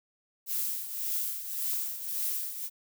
violet noise with tremolo, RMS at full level -30 dBFS, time 0.46-2.7 s, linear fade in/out 50 ms, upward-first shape triangle, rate 1.8 Hz, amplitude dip 70%, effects none

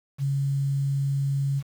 sine tone, 138.59 Hz, C#3, in tune, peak -22 dBFS, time 0.18-1.63 s, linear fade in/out 50 ms, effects 8-bit

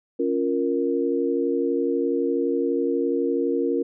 sine chord, Bb minor, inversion first, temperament equal, 277.2 / 349.2 / 466.2 Hz, Db4 / F4 / Bb4, 0 / 0 / 0 cents, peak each -25 / -25 / -24 dBFS, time 0.19-3.83 s, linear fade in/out 10 ms, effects none

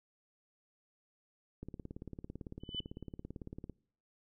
click train, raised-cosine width 3 ms, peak -31 dBFS, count 38, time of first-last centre 1.63-3.697 s, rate 17.9 Hz
sine tone with exponential growth, 3000 Hz, F#7, 23 cents sharp, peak -32 dBFS, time 2.6-2.8 s, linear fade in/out 5 ms, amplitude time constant 43 ms
effects noise-tail reverb RT60 0.6 s tail -25 dB re dry

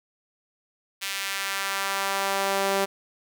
sawtooth tone with high-pass filter sweep, 196 Hz, G3, in tune, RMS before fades -27 dBFS, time 1.01-2.86 s, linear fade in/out 20 ms, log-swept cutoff 2500 to 450 Hz, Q 1.1, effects none

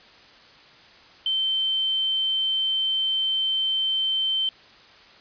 sine tone, 3100 Hz, G7, 20 cents flat, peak -21 dBFS, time 1.26-4.49 s, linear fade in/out 2 ms, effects white hiss -50 dBFS RMS until 5.2 s + resampled to 11025 Hz

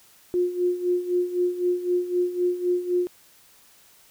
sine tone with tremolo, 356.9 Hz, F4, 38 cents sharp, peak -18 dBFS, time 0.34-3.07 s, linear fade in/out 0 ms, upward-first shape sine, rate 3.9 Hz, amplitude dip 75%, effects white hiss -55 dBFS RMS until 4.1 s

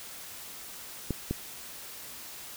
clicks, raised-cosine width 3 ms, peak -16 dBFS, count 2, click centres 1.107 / 1.31 s, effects white hiss -44 dBFS RMS until 2.56 s

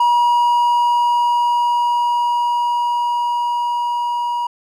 triangle tone with level ramp, 959 Hz, A#5, 49 cents sharp, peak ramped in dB -9 to -16 dBFS, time 0-4.47 s, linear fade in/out 5 ms, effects none

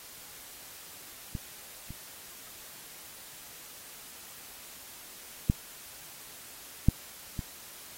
clicks, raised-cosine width 5 ms, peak -22 / -29 / -10 / -7 / -21 dBFS, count 5, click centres 1.352 / 1.906 / 5.499 / 6.886 / 7.392 s, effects white hiss -48 dBFS RMS until 7.97 s + AAC 48 kbps

